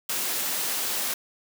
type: high-pass noise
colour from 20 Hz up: white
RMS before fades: -28 dBFS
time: 0.09-1.14 s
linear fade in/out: 5 ms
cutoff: 210 Hz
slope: 12 dB/octave
effects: none